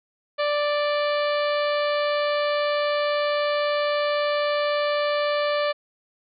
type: harmonic tone with a mistuned harmonic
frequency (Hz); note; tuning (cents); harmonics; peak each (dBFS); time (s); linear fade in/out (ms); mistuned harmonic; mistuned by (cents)
587.3; D5; 0; 1 / 2 / 3 / 4 / 5 / 6 / 7 / 8; -22 / -28 / -32 / -34 / -36 / -38 / -39 / -40; 0.38-5.73; 20; 8; -58
effects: none